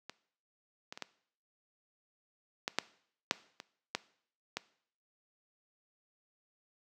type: clicks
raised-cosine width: 0.2 ms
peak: -25 / -25 / -27 / -20 / -15 / -10 / -8 / -26 / -14 / -17 dBFS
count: 10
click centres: 0.096 / 0.925 / 0.975 / 1.023 / 2.679 / 2.786 / 3.311 / 3.601 / 3.95 / 4.57 s
effects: noise-tail reverb RT60 0.6 s tail -19 dB re dry + high-pass 200 Hz 12 dB/octave